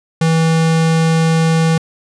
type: tone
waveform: square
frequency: 162.5 Hz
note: E3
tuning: 24 cents flat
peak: -11 dBFS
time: 0.21-1.78 s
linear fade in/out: 5 ms
effects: resampled to 22050 Hz